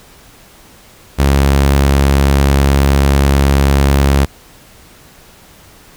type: tone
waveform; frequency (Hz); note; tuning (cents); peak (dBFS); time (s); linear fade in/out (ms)
sawtooth; 69.3; C#2; 0; -4; 1.18-4.26; 20
effects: pink hiss -42 dBFS RMS until 5.96 s